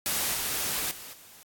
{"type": "noise with level steps", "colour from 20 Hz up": "white", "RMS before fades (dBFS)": [-28, -30, -43, -51], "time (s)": [0.06, 1.43], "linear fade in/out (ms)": 0, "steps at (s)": [0.34, 0.91, 1.13], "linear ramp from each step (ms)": 2, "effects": ["AAC 64 kbps"]}